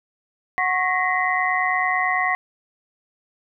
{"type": "tone cluster", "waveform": "sine", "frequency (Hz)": [737, 1096, 1882, 2031], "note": ["F#5", "C#6", "A#6", "B6"], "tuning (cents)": [-7, -20, 16, 48], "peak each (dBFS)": -24, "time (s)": [0.58, 2.35], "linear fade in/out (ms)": 0, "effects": []}